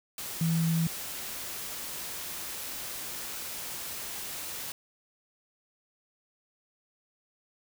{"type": "tone in noise", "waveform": "sine", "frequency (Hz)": 164.3, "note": "E3", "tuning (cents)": -5, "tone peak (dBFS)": -24, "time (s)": [0.41, 0.87], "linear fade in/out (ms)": 2, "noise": "white", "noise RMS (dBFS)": -38, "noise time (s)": [0.18, 4.72], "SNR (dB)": 11, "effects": []}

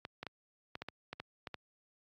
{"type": "clicks", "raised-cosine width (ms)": 0.3, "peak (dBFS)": -25, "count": 10, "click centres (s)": [0.051, 0.23, 0.267, 0.754, 0.82, 0.886, 1.13, 1.2, 1.472, 1.543], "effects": ["high-pass 80 Hz 12 dB/octave", "AAC 64 kbps"]}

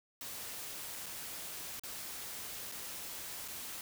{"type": "noise with dropouts", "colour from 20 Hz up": "white", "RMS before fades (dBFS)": -44, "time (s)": [0.21, 3.81], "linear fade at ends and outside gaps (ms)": 1, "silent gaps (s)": [[1.06, 1.064], [1.796, 1.835], [2.716, 2.721], [3.479, 3.483]], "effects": []}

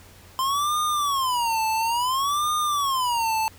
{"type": "tone with vibrato", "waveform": "square", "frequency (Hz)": 1036, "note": "C6", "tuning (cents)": -17, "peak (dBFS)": -22, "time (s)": [0.39, 3.48], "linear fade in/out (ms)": 0, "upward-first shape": "sine", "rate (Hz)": 0.58, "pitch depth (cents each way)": 280, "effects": ["added 89 Hz sine -51 dBFS peak until 3.58 s", "pink hiss -50 dBFS RMS until 3.58 s"]}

